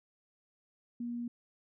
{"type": "tone", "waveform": "sine", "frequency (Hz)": 238.6, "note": "A#3", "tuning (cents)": 41, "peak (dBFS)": -35, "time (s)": [1, 1.28], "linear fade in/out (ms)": 5, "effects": []}